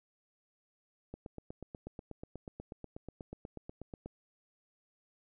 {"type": "click train", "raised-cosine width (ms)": 2, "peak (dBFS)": -30, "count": 25, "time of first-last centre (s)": [1.14, 4.06], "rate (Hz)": 8.22, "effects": []}